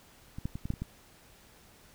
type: clicks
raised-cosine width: 5 ms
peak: -27 / -20 / -25 / -24 / -17 / -27 / -22 dBFS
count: 7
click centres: 0.385 / 0.455 / 0.555 / 0.655 / 0.704 / 0.738 / 0.82 s
effects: pink hiss -58 dBFS RMS until 1.94 s